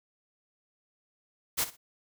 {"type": "noise with echo", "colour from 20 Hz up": "white", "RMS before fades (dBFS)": -28, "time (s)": [1.57, 1.65], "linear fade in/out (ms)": 20, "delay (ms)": 60, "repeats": 2, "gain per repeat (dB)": -14, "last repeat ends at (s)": 1.77, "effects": []}